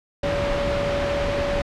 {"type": "tone in noise", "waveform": "sine", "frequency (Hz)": 570, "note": "C#5", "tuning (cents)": 48, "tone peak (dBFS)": -23, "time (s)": [0.23, 1.62], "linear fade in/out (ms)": 5, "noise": "pink", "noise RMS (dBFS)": -25, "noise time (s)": [0.23, 1.62], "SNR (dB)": -1, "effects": ["low-pass 3000 Hz 12 dB/octave"]}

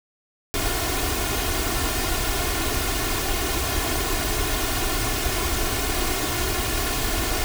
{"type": "noise with comb filter", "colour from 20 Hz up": "pink", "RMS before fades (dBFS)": -24, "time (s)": [0.54, 7.44], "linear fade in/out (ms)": 0, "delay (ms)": 2.8, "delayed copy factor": 0.7, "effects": []}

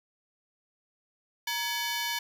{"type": "ring-modulated tone", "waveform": "15% pulse", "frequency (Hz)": 1316, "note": "E6", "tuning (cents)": -3, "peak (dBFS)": -20, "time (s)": [1.47, 2.19], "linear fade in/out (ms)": 5, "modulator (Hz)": 376, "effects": []}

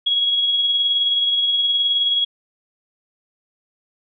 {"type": "tone with tremolo", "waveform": "sine", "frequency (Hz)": 3322, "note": "G#7", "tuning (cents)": 0, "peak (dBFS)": -14, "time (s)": [0.06, 2.25], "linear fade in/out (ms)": 10, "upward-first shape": "sine", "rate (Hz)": 19, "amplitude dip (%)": 35, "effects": []}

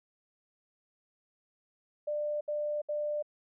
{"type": "tone bursts", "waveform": "sine", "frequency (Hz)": 595, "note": "D5", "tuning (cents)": 22, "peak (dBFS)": -30, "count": 3, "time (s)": [2.07, 3.226], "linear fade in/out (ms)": 10, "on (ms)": 340, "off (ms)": 68, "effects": []}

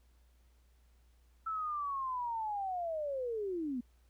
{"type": "linear sweep", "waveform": "sine", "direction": "down", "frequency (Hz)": [1328, 233.1], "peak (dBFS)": -34, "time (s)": [1.46, 3.81], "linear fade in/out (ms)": 10, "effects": ["added 60 Hz sine -63 dBFS peak until 4.09 s", "pink hiss -75 dBFS RMS until 4.09 s"]}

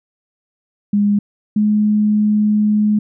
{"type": "tone pair in turn", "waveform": "sine", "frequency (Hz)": [204.7, 210.8], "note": ["G#3", "G#3"], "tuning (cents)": [-25, 26], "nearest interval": "minor second", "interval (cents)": 51, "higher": "second", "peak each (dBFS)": [-11, -11], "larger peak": "neither", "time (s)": [[0.93, 1.19], [1.56, 2.99]], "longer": "second", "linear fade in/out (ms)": 5, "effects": []}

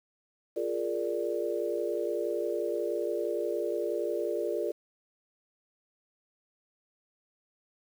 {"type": "chord", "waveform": "sine", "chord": "Bb dominant seventh", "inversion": "second", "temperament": "equal", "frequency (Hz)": [349.2, 415.3, 466.2, 587.3], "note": ["F4", "Ab4", "Bb4", "D5"], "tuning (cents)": [0, 0, 0, 0], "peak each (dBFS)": -34, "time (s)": [0.56, 4.72], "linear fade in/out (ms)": 10, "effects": ["9-bit"]}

